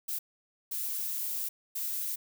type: noise bursts at uneven times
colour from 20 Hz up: violet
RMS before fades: -34 dBFS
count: 3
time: 0.08-0.19 / 0.71-1.49 / 1.75-2.16 s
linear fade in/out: 10 ms
effects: none